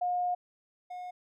sine / triangle tone pair in turn, 716 / 722.2 Hz, F5 / F#5, +43 / -42 cents, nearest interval unison, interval 15 cents, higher second, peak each -27 / -36 dBFS, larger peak first, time 0.01-0.35 / 0.9-1.11 s, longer first, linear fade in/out 10 ms, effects none

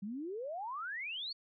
sine exponential sweep, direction up, 189.3 to 4546 Hz, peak -38 dBFS, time 0.02-1.33 s, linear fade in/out 10 ms, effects none

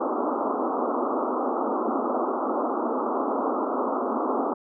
pink band-pass noise, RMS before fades -26 dBFS, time 0-4.54 s, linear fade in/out 10 ms, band 230 to 1300 Hz, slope 96 dB/octave, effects none

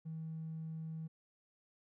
triangle tone, 160.2 Hz, E3, 49 cents flat, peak -37 dBFS, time 0.05-1.08 s, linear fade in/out 20 ms, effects tanh soft clip ceiling -38 dBFS

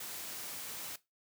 white noise, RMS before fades -43 dBFS, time 0-0.96 s, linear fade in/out 5 ms, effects noise-tail reverb RT60 0.2 s tail -17 dB re dry + high-pass 100 Hz 12 dB/octave

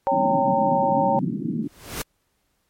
sine chord, G diminished, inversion second, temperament equal with one note detuned, 554.4 / 784 / 912.1 Hz, Db5 / G5 / Bb5, 0 / 0 / -38 cents, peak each -22 dBFS, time 0.07-1.19 s, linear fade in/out 0 ms
white band-pass noise, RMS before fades -26 dBFS, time 0.11-1.68 s, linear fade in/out 10 ms, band 140 to 300 Hz, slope 48 dB/octave
pink noise with exponential growth, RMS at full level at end -25 dBFS, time 1.62-2.02 s, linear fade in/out 5 ms, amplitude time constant 86 ms
effects pink hiss -70 dBFS RMS until 2.69 s + MP3 64 kbps

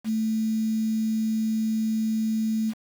sine tone with quantisation, 220 Hz, A3, in tune, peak -22 dBFS, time 0.04-2.74 s, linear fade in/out 50 ms, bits 7, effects none

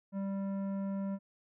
sine tone with tanh clipping, 196 Hz, G3, in tune, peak -35 dBFS, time 0.12-1.19 s, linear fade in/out 50 ms, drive 12 dB, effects none

